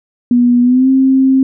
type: tone with pitch glide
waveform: sine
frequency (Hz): 243.1 to 265.1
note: B3 to C4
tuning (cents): -27 to +23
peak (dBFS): -6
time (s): 0.31-1.43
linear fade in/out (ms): 2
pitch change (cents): +150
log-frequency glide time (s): 0.62-0.89
effects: none